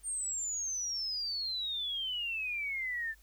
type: exponential sweep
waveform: sine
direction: down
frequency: 8870 to 1754 Hz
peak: -33 dBFS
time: 0.03-3.15 s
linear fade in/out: 50 ms
effects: added 50 Hz sine -59 dBFS peak until 3.22 s + white hiss -66 dBFS RMS until 3.22 s